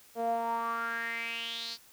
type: tone with band-pass filter sweep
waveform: sawtooth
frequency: 230.9 Hz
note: A#3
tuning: 16 cents flat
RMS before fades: -34 dBFS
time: 0.15-1.78 s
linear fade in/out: 50 ms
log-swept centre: 570 to 4700 Hz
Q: 6.3
effects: white hiss -58 dBFS RMS until 1.92 s